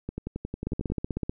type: two click trains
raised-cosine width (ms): 3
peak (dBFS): -16 / -19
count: 11 / 10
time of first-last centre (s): 0.67-1.295 / 0.09-0.901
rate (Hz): 16 / 11.1
effects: none